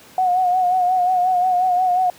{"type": "tone with vibrato", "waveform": "sine", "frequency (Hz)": 730, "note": "F#5", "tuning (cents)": -24, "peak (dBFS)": -14, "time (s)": [0.18, 2.1], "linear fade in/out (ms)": 2, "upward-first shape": "sine", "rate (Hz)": 5.6, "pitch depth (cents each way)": 45, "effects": ["pink hiss -45 dBFS RMS until 2.18 s", "high-pass 150 Hz 12 dB/octave"]}